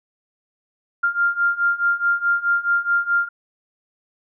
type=beating tone pair; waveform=sine; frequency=1395 / 1399.7 Hz; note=F6 / F6; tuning=-2 / +3 cents; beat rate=4.7 Hz; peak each=-21 / -19 dBFS; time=1.03-3.29 s; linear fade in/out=10 ms; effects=none